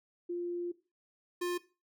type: tone pair in turn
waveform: sine / square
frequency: 349.2 / 353.5 Hz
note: F4 / F4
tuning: 0 / +21 cents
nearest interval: unison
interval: 21 cents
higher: second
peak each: -33 / -32 dBFS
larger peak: second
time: 0.29-0.72 / 1.41-1.58 s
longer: first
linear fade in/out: 10 ms
effects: noise-tail reverb RT60 0.3 s tail -17 dB re dry